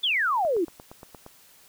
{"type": "exponential sweep", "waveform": "sine", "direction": "down", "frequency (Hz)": [3595, 311.1], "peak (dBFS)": -21, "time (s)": [0.03, 0.65], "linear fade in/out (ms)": 10}
{"type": "click train", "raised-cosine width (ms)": 1, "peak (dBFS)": -28, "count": 8, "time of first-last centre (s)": [0.45, 1.264], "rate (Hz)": 8.6}
{"effects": ["white hiss -55 dBFS RMS until 1.68 s"]}